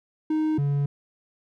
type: tone pair in turn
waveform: triangle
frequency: 311.1 / 142.31 Hz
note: D#4 / C#3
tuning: 0 / +46 cents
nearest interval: octave + major second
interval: 1354 cents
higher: first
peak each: -19 dBFS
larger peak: neither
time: 0.3-0.58 / 0.58-0.86 s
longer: neither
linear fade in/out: 5 ms
effects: none